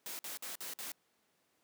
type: noise bursts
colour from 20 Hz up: white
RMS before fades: -43 dBFS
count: 5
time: 0.06-0.918 s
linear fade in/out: 0 ms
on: 130 ms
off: 52 ms
effects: pink hiss -75 dBFS RMS until 1.63 s + high-pass 200 Hz 12 dB/octave